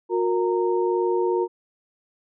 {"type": "tone cluster", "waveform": "sine", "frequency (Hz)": [361.9, 464.2, 924], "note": ["F#4", "A#4", "A#5"], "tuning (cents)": [-38, -7, -16], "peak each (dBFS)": [-21, -25, -28], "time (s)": [0.09, 1.48], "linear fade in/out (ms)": 50, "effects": []}